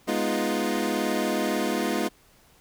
25% pulse chord, F half-diminished seventh, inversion first, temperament equal, 207.7 / 246.9 / 311.1 / 349.2 Hz, Ab3 / Cb4 / Eb4 / F4, 0 / 0 / 0 / 0 cents, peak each -26 dBFS, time 0.07-2.09 s, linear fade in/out 20 ms, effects pink hiss -58 dBFS RMS until 2.6 s

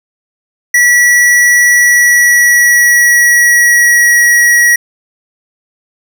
square tone with pitch glide, 1941 to 1913.2 Hz, B6 to A#6, -31 to +44 cents, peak -5 dBFS, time 0.74-4.76 s, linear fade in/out 5 ms, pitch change -25 cents, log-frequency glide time 1.74-4.22 s, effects none

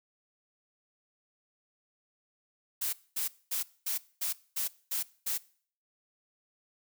blue noise bursts, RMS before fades -32 dBFS, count 8, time 2.81-5.38 s, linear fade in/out 10 ms, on 120 ms, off 230 ms, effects noise-tail reverb RT60 0.5 s tail -21 dB re dry

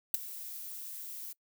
violet noise with ADSR envelope, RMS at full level -24 dBFS, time 0.14-1.33 s, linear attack 4 ms, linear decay 12 ms, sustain -19 dB, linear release 8 ms, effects noise-tail reverb RT60 0.1 s tail -23 dB re dry

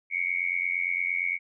sine tone with amplitude modulation, 2217 Hz, C#7, in tune, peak -21 dBFS, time 0.1-1.39 s, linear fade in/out 50 ms, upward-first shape sine, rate 88.7 Hz, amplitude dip 95%, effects none

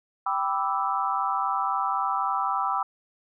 sine chord, E minor seventh, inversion first, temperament equal, 784 / 987.8 / 1174.7 / 1318.5 Hz, G5 / B5 / D6 / E6, 0 / 0 / 0 / 0 cents, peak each -29 dBFS, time 0.26-2.83 s, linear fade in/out 5 ms, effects none

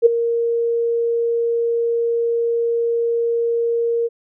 sine tone with ADSR envelope, 466.4 Hz, A#4, 1 cent sharp, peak -4 dBFS, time 0.02-4.09 s, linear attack 39 ms, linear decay 12 ms, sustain -12 dB, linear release 32 ms, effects none

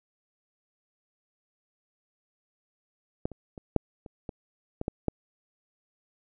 clicks, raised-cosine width 2 ms, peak -15 / -28 / -28 / -8 / -29 / -22 / -18 / -15 / -12 dBFS, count 9, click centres 3.255 / 3.317 / 3.578 / 3.763 / 4.062 / 4.292 / 4.814 / 4.881 / 5.083 s, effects none

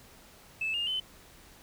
sine tone with pitch steps, 2620 / 2824 / 3045 Hz, E7 / F7 / F#7, -11 / +19 / +49 cents, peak -28 dBFS, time 0.61-1 s, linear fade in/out 5 ms, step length 130 ms, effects tanh soft clip ceiling -24 dBFS + pink hiss -55 dBFS RMS until 1.62 s

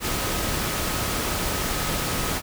sine tone in noise, 1268 Hz, D#6, 32 cents sharp, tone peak -37 dBFS, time 0-2.42 s, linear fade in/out 50 ms, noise pink, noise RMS -26 dBFS, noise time 0-2.42 s, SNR -14 dB, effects none

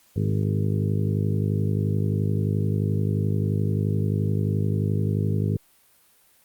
harmonic tone with a mistuned harmonic, 51.5 Hz, G#1, 14 cents flat, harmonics 2 / 3 / 4 / 5 / 6 / 7 / 8 / 9, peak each -23 / -26 / -30 / -35 / -37 / -38 / -35 / -39 dBFS, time 0.16-5.57 s, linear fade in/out 5 ms, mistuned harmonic 8, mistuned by -16 cents, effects white hiss -59 dBFS RMS until 6.44 s + Opus 48 kbps

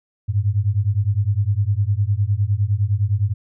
sine beating tone pair, 97.2 / 107 Hz, G2 / A2, -14 / -48 cents, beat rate 9.8 Hz, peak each -19 dBFS, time 0.28-3.34 s, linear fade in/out 20 ms, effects none

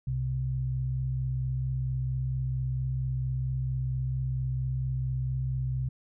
sine tone pair together, 64.4 / 128.8 Hz, C2 / C3, -27 / -27 cents, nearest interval octave, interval 1200 cents, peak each -34 / -28 dBFS, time 0.07-5.89 s, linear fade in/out 5 ms, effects none

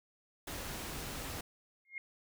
pink noise, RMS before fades -42 dBFS, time 0.47-1.41 s, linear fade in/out 5 ms
sine tone with exponential growth, 2138 Hz, C7, 37 cents sharp, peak -35 dBFS, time 1.85-1.98 s, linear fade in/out 1 ms, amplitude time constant 27 ms
effects none

